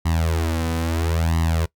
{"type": "tone with flanger", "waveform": "sawtooth", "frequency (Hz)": 82, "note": "E2", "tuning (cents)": -9, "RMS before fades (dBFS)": -21, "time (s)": [0.05, 1.66], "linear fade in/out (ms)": 10, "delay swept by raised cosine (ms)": [1, 4], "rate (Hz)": 0.75, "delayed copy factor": 1, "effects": ["noise-tail reverb RT60 0.1 s tail -22 dB re dry"]}